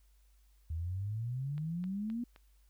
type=exponential sweep; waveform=sine; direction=up; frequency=77.78 to 245 Hz; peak=-34 dBFS; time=0.7-2.24 s; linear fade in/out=5 ms
type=click train; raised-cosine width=0.3 ms; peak=-38 dBFS; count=4; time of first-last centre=1.58-2.361 s; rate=3.84 Hz
effects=added 50 Hz sine -62 dBFS peak until 2.69 s + white hiss -75 dBFS RMS until 2.69 s